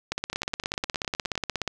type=two click trains; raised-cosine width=0.2 ms; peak=-10 / -16 dBFS; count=27 / 11; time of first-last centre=0.12-1.677 / 0.33-1.355 s; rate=16.7 / 9.76 Hz; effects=none

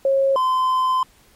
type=tone pair in turn; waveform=sine / triangle; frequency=543 / 1029.2 Hz; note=C#5 / C6; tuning=-36 / -29 cents; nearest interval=major seventh; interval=1107 cents; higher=second; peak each=-14 dBFS; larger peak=neither; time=0.05-0.36 / 0.36-1.03 s; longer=second; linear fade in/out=2 ms; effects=pink hiss -54 dBFS RMS until 1.35 s + MP3 64 kbps

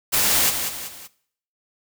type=noise with echo; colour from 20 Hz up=white; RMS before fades=-19 dBFS; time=0.12-0.51 s; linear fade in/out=20 ms; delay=190 ms; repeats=3; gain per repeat=-7 dB; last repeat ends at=1.08 s; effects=noise-tail reverb RT60 0.6 s tail -19 dB re dry

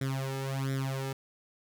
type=tone with flanger; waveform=sawtooth; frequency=134.6 Hz; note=C3; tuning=49 cents sharp; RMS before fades=-33 dBFS; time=0.01-1.13 s; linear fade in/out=5 ms; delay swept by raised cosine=0.54 to 2.34 ms; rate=1.4 Hz; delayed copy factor=+0.9; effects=none

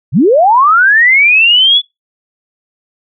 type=linear sweep; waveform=sine; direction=up; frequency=98 to 3468 Hz; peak=-4 dBFS; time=0.12-1.82 s; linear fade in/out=50 ms; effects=noise-tail reverb RT60 0.2 s tail -26 dB re dry

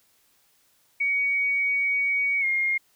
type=tone with pitch glide; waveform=sine; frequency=2248 to 2132 Hz; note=C#7 to C7; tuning=+24 to +32 cents; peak=-21 dBFS; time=1-2.78 s; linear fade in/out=10 ms; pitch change=-92 cents; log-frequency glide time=2.4-2.45 s; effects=white hiss -64 dBFS RMS until 2.95 s

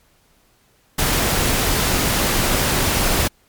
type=noise; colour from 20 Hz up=pink; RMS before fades=-18 dBFS; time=0.98-3.28 s; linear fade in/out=10 ms; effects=pink hiss -58 dBFS RMS until 3.48 s + MP3 96 kbps

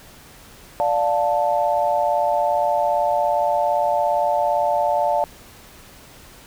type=chord; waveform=sine; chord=D minor; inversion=none; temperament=just; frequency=587.3 / 704.8 / 881 Hz; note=D5 / F5 / A5; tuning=0 / +16 / +2 cents; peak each=-21 dBFS; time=0.8-5.24 s; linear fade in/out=0 ms; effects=pink hiss -45 dBFS RMS until 6.46 s

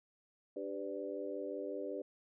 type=harmonic tone with a mistuned harmonic; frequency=98 Hz; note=G2; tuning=in tune; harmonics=3 / 4 / 5 / 6; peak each=-45 / -43 / -43 / -45 dBFS; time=0.56-2.02 s; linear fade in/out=5 ms; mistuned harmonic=5; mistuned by=+44 cents; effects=none

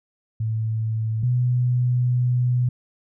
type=tone pair in turn; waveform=sine; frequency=110.9 / 123.86 Hz; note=A2 / B2; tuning=+14 / +5 cents; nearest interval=major second; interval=191 cents; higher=second; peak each=-21 / -17 dBFS; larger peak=second; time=0.4-1.23 / 1.23-2.69 s; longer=second; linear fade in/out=5 ms; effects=none

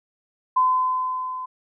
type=tone with level ramp; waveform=sine; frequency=1021 Hz; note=C6; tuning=43 cents flat; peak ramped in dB=-14 to -29 dBFS; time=0.56-1.46 s; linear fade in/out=10 ms; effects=none

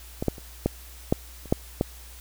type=clicks; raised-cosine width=2 ms; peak=-14 / -8 / -28 / -8 / -6 / -29 / -6 / -8 dBFS; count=8; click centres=0.225 / 0.283 / 0.382 / 0.66 / 1.125 / 1.457 / 1.525 / 1.811 s; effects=added 60 Hz sine -44 dBFS peak until 2.2 s + white hiss -48 dBFS RMS until 2.2 s

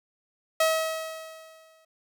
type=tone with exponential decay; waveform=sawtooth; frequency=641 Hz; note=E5; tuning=49 cents flat; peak=-15 dBFS; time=0.6-1.85 s; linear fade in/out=5 ms; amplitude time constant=270 ms; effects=none

